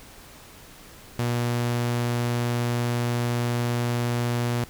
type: tone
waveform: sawtooth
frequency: 120 Hz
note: B2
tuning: 49 cents flat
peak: -19 dBFS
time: 1.19-4.64 s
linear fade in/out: 0 ms
effects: pink hiss -47 dBFS RMS until 4.69 s